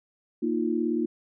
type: chord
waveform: sine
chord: Bb suspended fourth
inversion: none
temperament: equal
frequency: 233.1 / 311.1 / 349.2 Hz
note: Bb3 / Eb4 / F4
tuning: 0 / 0 / 0 cents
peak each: -28 dBFS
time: 0.42-1.06 s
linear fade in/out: 10 ms
effects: none